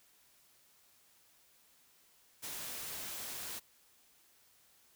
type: noise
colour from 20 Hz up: white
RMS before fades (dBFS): -43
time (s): 2.42-3.6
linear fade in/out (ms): 20
effects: white hiss -67 dBFS RMS until 4.95 s